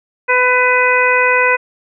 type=harmonic tone; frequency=500 Hz; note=B4; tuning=21 cents sharp; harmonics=1 / 2 / 3 / 4 / 5; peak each=-16 / -16 / -16 / -16 / -16 dBFS; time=0.28-1.57 s; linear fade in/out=20 ms; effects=none